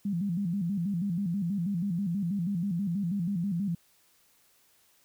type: tone with vibrato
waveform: sine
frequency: 185 Hz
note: F#3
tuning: in tune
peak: -27 dBFS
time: 0.05-3.75 s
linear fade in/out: 5 ms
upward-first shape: square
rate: 6.2 Hz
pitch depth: 150 cents each way
effects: white hiss -65 dBFS RMS until 5.04 s